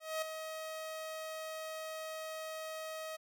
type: tone with ADSR envelope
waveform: sawtooth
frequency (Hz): 633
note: D#5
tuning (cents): +30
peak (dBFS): -29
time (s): 0-3.17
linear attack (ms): 220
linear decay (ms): 6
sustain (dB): -8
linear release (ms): 17
effects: none